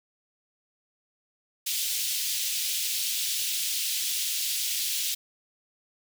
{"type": "high-pass noise", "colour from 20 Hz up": "pink", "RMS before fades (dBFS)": -29, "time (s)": [1.66, 5.15], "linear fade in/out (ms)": 10, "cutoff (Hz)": 3000, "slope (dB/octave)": 24, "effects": []}